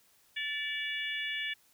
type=harmonic tone with a mistuned harmonic; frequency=573 Hz; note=D5; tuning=43 cents flat; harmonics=3 / 4 / 5 / 6; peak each=-37 / -38 / -39 / -40 dBFS; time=0.36-1.54 s; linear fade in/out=10 ms; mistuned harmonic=3; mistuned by=+35 cents; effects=white hiss -66 dBFS RMS until 1.73 s